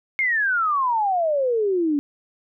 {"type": "exponential sweep", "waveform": "sine", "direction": "down", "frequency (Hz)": [2177, 280], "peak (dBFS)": -18, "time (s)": [0.19, 1.99], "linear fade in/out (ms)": 0, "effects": []}